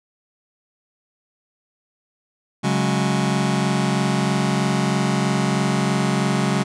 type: chord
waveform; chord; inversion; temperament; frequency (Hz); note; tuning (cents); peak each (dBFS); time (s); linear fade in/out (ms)
sawtooth; C# suspended fourth; none; just; 138.59 / 184.79 / 207.9; C#3 / F#3 / G#3; 0 / -2 / +2; -18; 2.63-6.64; 20
effects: resampled to 22050 Hz